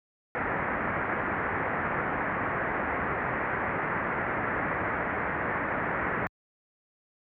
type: low-pass noise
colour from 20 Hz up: white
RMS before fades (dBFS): -30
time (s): 0.35-6.27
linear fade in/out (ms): 0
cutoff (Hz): 2000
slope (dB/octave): 48
effects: high-pass 60 Hz 12 dB/octave